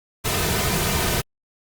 pink noise with comb filter, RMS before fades -22 dBFS, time 0.24-1.22 s, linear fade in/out 20 ms, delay 3.6 ms, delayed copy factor -0.55, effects Opus 48 kbps

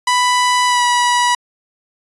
sawtooth tone with pitch glide, 991 to 974 Hz, B5 to B5, +6 to -24 cents, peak -8 dBFS, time 0.07-1.35 s, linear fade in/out 5 ms, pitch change -30 cents, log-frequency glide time 0.66-0.83 s, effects resampled to 24000 Hz

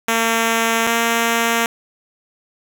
5% pulse tone pair in turn, 227.7 / 231 Hz, A#3 / A#3, -40 / -16 cents, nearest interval unison, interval 24 cents, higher second, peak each -4 dBFS, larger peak neither, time 0.08-0.87 / 0.87-1.66 s, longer neither, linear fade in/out 2 ms, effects none

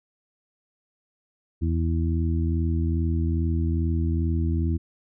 harmonic tone, 82.41 Hz, E2, in tune, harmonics 1 / 2 / 3 / 4, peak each -22 / -30 / -31 / -32 dBFS, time 1.61-4.78 s, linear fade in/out 20 ms, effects none

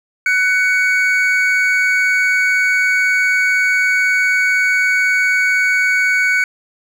triangle tone pair together, 1498 / 2239 Hz, F#6 / C#7, +21 / +17 cents, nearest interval perfect fifth, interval 696 cents, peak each -13 dBFS, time 0.26-6.44 s, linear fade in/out 2 ms, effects none

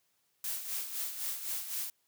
blue noise with tremolo, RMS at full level -35 dBFS, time 0.44-1.9 s, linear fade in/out 2 ms, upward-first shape sine, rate 3.9 Hz, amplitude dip 60%, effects white hiss -75 dBFS RMS until 2.07 s + high-pass 80 Hz 12 dB/octave

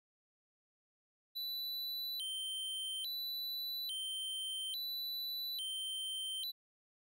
square tone with vibrato, 3520 Hz, A7, in tune, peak -39 dBFS, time 1.35-6.52 s, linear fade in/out 20 ms, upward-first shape square, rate 0.59 Hz, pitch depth 210 cents each way, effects none

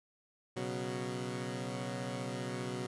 15% pulse chord, B suspended second, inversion none, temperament equal, 123.47 / 138.59 / 185 Hz, B2 / C#3 / F#3, 0 / 0 / 0 cents, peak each -33 / -37 / -35 dBFS, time 0.56-2.87 s, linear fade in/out 10 ms, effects resampled to 24000 Hz

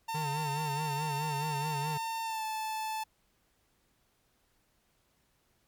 45% pulse tone with pitch glide, 904 to 874.7 Hz, A5 to A5, +47 to -10 cents, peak -33 dBFS, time 0.08-3.04 s, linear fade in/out 10 ms, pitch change -57 cents, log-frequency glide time 2.22-2.45 s
square tone with vibrato, 148.1 Hz, D3, 15 cents sharp, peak -35 dBFS, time 0.14-1.98 s, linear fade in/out 10 ms, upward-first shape sine, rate 4.7 Hz, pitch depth 98 cents each way
effects pink hiss -72 dBFS RMS until 5.67 s + MP3 96 kbps

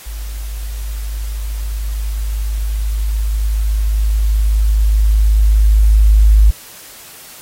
sine tone with level ramp, 52.5 Hz, G#1, 19 cents sharp, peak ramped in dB -22 to -4 dBFS, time 0.06-6.51 s, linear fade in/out 10 ms, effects white hiss -37 dBFS RMS until 7.41 s + AAC 48 kbps

